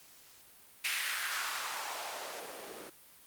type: noise with band-pass filter sweep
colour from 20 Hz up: blue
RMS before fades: -38 dBFS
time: 0.84-2.9 s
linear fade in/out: 10 ms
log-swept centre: 2300 to 330 Hz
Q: 2
effects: white hiss -58 dBFS RMS until 3.26 s + Opus 48 kbps